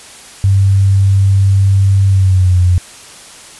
sine tone with pitch glide, 97.7 to 89.59 Hz, G2 to F2, -5 to +45 cents, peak -6 dBFS, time 0.44-2.78 s, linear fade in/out 0 ms, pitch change -150 cents, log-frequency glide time 2.07-2.61 s, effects white hiss -35 dBFS RMS until 3.59 s + resampled to 24000 Hz

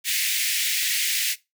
pink high-pass noise, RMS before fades -24 dBFS, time 0.04-1.36 s, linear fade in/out 50 ms, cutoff 1900 Hz, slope 48 dB/octave, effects noise-tail reverb RT60 0.2 s tail -18 dB re dry

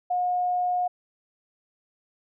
sine tone, 720 Hz, F#5, 47 cents flat, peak -22 dBFS, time 0.1-0.88 s, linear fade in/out 10 ms, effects none

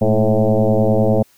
sine tone with frequency modulation, 213 Hz, G#3, 44 cents sharp, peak -11 dBFS, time 0.01-1.23 s, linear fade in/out 10 ms, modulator 109 Hz, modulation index 4.2, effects white hiss -54 dBFS RMS until 1.37 s

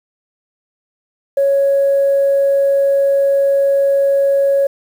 sine tone, 554.4 Hz, C#5, in tune, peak -9 dBFS, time 1.37-4.67 s, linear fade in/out 5 ms, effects tanh soft clip ceiling -6 dBFS + 7-bit

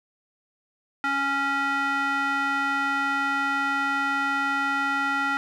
square tone with band-pass filter, 277.2 Hz, C#4, in tune, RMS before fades -25 dBFS, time 1.04-5.37 s, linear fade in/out 0 ms, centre 1500 Hz, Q 2.6, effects none

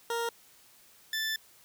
20% pulse tone pair in turn, 466.2 / 1760.1 Hz, A#4 / A6, 0 / 0 cents, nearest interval octave + major seventh, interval 2300 cents, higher second, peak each -25 dBFS, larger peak neither, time 0.1-0.29 / 1.13-1.36 s, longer second, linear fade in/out 2 ms, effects white hiss -59 dBFS RMS until 1.64 s

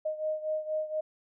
sine beating tone pair, 619 / 623.2 Hz, D#5 / D#5, -9 / +3 cents, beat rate 4.2 Hz, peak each -31 / -35 dBFS, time 0.05-1.01 s, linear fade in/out 10 ms, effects none

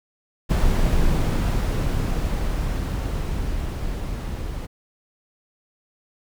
brown noise with level ramp, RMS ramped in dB -18 to -29 dBFS, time 0.49-4.67 s, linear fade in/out 20 ms, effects none

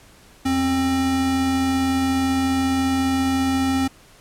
square tone pair together, 83.8 / 265.9 Hz, E2 / C4, +29 / +28 cents, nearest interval octave + minor sixth, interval 1999 cents, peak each -30 / -19 dBFS, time 0.45-3.88 s, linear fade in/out 10 ms, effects pink hiss -50 dBFS RMS until 4.2 s + low-pass 12000 Hz 12 dB/octave

